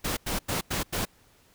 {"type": "noise bursts", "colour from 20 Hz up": "pink", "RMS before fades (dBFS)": -29, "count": 5, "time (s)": [0.04, 1.054], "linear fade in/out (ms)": 10, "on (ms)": 130, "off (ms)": 91, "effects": ["pink hiss -61 dBFS RMS until 1.54 s"]}